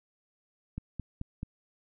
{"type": "click train", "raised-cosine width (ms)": 5, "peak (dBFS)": -23, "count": 4, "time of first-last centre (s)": [0.78, 1.431], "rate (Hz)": 4.61, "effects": []}